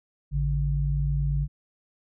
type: tone pair together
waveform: sine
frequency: 54.28 / 143.5 Hz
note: A1 / D3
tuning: -23 / -40 cents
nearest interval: octave + perfect fourth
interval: 1683 cents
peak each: -25 dBFS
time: 0.31-1.48 s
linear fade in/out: 50 ms
effects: none